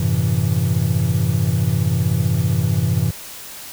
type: chord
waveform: triangle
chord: F# half-diminished seventh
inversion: none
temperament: equal with one note detuned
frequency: 94.55 / 110 / 130.81 / 164.81 Hz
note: F#2 / A2 / C3 / E3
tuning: +38 / 0 / 0 / 0 cents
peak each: -19 dBFS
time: 0-3.11 s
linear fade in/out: 5 ms
effects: white hiss -35 dBFS RMS until 3.72 s